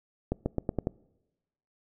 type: accelerating click train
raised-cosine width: 2 ms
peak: -14 dBFS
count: 6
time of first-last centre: 0.32-0.871 s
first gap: 140 ms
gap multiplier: 0.88
effects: noise-tail reverb RT60 1.0 s tail -24 dB re dry